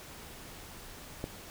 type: click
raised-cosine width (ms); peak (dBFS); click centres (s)
2; -21; 1.241
effects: pink hiss -48 dBFS RMS until 1.5 s